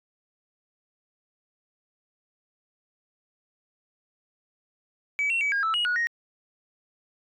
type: tone with pitch steps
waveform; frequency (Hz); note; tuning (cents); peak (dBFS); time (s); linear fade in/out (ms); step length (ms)
sine; 2287 / 2721 / 2283 / 1623 / 1316 / 2894 / 1457 / 1871; D7 / F7 / D7 / G#6 / E6 / F#7 / F#6 / A#6; -47 / -46 / -50 / -40 / -3 / -39 / -27 / +6; -21; 5.19-6.07; 0; 110
effects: tanh soft clip ceiling -20 dBFS